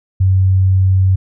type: tone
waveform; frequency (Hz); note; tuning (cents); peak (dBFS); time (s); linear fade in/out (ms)
sine; 94.5; F#2; +37; -8; 0.2-1.16; 10
effects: none